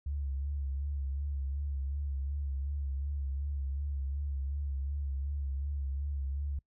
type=tone with vibrato; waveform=sine; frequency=69.8 Hz; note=C#2; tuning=13 cents sharp; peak=-32 dBFS; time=0.06-6.59 s; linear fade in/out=5 ms; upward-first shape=sine; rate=2.7 Hz; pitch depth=54 cents each way; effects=noise-tail reverb RT60 0.1 s tail -24 dB re dry